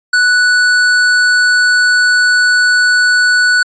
square tone, 1480 Hz, F#6, in tune, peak -8 dBFS, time 0.13-3.63 s, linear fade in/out 5 ms, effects resampled to 16000 Hz

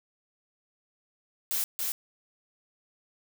blue noise with echo, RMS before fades -29 dBFS, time 1.51-1.64 s, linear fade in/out 0 ms, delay 280 ms, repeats 1, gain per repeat -2 dB, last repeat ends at 1.92 s, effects none

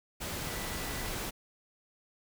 sine tone in noise, 1975.5 Hz, B6, in tune, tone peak -47 dBFS, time 0.45-1.09 s, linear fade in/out 20 ms, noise pink, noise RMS -37 dBFS, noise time 0.2-1.31 s, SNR -13 dB, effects none

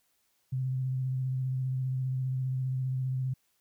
sine tone with vibrato, 130 Hz, C3, 11 cents flat, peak -28 dBFS, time 0.52-3.34 s, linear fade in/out 10 ms, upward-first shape square, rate 15 Hz, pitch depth 17 cents each way, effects white hiss -73 dBFS RMS until 3.6 s

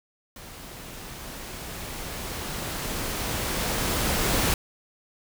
pink noise with level ramp, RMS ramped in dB -43 to -23 dBFS, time 0.36-4.54 s, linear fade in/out 2 ms, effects none

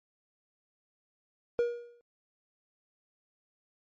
triangle tone with exponential decay, 476.5 Hz, A#4, 38 cents sharp, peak -20 dBFS, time 1.59-2.01 s, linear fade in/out 0 ms, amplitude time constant 91 ms, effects MP3 32 kbps

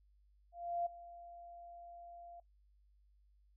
sine tone with ADSR envelope, 692 Hz, F5, 16 cents flat, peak -33 dBFS, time 0.52-2.4 s, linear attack 340 ms, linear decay 9 ms, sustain -18 dB, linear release 4 ms, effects noise-tail reverb RT60 0.1 s tail -18 dB re dry + added 50 Hz sine -66 dBFS peak until 3.56 s

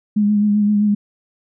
sine tone with vibrato, 207.7 Hz, G#3, in tune, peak -12 dBFS, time 0.16-0.95 s, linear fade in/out 10 ms, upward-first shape sine, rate 7.7 Hz, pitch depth 28 cents each way, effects none

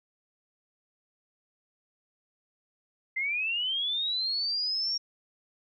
sine linear sweep, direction up, 2047 to 5588 Hz, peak -27 dBFS, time 3.16-4.98 s, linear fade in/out 10 ms, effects none

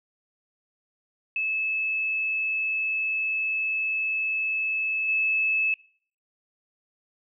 sine tone with level steps, 2605 Hz, E7, 21 cents flat, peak -24 / -21 dBFS, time 1.36-5.74 s, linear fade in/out 2 ms, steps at 5.08 s, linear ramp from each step 10 ms, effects noise-tail reverb RT60 0.5 s tail -21 dB re dry

